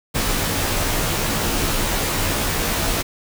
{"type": "noise with comb filter", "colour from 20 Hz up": "pink", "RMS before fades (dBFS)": -21, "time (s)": [0.14, 3.03], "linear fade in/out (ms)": 20, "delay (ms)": 16, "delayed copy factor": -0.95, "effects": []}